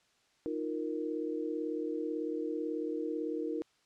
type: chord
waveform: sine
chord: Eb suspended second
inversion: none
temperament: equal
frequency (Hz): 311.1 / 349.2 / 466.2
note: Eb4 / F4 / Bb4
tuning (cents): 0 / 0 / 0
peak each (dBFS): -36 / -39 / -37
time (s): 0.46-3.62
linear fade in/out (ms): 0
effects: white hiss -70 dBFS RMS until 3.85 s + low-pass 6000 Hz 12 dB/octave

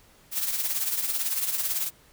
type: noise with tremolo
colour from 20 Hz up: blue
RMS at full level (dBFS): -25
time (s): 0.31-1.91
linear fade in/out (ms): 50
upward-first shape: triangle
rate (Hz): 18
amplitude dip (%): 65
effects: pink hiss -57 dBFS RMS until 2.12 s

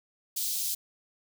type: high-pass noise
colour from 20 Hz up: white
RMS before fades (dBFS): -31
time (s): 0.36-0.75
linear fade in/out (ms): 10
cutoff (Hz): 3700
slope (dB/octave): 24
effects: none

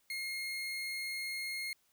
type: tone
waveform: 30% pulse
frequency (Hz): 2145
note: C7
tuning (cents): +42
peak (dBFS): -34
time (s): 0.1-1.73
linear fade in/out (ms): 2
effects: white hiss -73 dBFS RMS until 1.92 s

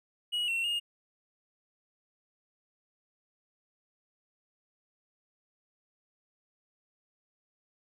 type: tone with pitch steps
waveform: triangle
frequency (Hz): 2906 / 2718 / 2845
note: F#7 / F7 / F7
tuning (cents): -32 / -48 / +31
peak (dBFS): -27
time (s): 0.32-0.8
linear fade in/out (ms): 20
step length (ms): 160
effects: none

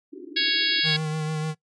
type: band-pass noise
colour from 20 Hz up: pink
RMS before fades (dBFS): -40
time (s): 0.12-0.81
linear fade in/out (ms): 20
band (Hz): 280 to 390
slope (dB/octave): 96
type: harmonic tone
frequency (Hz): 554.4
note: C#5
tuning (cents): 0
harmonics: 3 / 4 / 5 / 6 / 7 / 8 / 9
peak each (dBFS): -28 / -29 / -30 / -26 / -27 / -27 / -29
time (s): 0.36-0.97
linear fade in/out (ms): 10
type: tone with vibrato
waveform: square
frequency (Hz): 155.56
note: D#3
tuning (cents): 0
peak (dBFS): -26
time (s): 0.83-1.55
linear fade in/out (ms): 50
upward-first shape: sine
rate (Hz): 6.7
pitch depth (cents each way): 25
effects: noise-tail reverb RT60 0.1 s tail -21 dB re dry + resampled to 22050 Hz

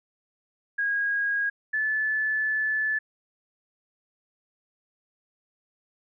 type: tone pair in turn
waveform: sine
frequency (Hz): 1639 / 1736.5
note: G#6 / A6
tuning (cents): -23 / -23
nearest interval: minor second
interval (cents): 100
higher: second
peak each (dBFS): -23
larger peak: neither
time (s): 0.78-1.5 / 1.73-2.99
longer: second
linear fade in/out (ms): 10
effects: none

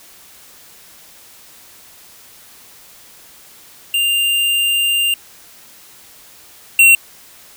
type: tone pair in turn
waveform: square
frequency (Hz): 2794 / 2733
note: F7 / F7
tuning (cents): 0 / -38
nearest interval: unison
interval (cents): 38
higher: first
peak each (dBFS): -14 / -6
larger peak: second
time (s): 3.94-5.14 / 6.79-6.95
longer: first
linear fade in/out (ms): 2
effects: white hiss -43 dBFS RMS until 7.56 s

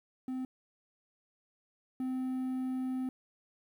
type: tone pair in turn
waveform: triangle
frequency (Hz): 258 / 258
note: C4 / C4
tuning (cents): -24 / -24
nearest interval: unison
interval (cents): 0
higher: neither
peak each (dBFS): -32 / -30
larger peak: second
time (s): 0.28-0.45 / 2-3.09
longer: second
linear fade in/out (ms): 2
effects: 11-bit

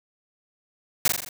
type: noise with echo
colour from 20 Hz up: white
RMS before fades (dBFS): -19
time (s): 1.05-1.08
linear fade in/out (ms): 2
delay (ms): 42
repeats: 5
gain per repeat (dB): -4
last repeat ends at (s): 1.29
effects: none

